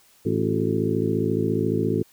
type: harmonic tone with a mistuned harmonic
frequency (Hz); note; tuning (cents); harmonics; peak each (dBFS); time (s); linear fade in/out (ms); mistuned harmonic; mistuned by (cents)
54.4; A1; -19; 2 / 3 / 4 / 5 / 6 / 7 / 8; -28 / -28 / -28 / -28 / -28 / -28 / -28; 0.25-2.03; 10; 6; +88
effects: white hiss -57 dBFS RMS until 2.12 s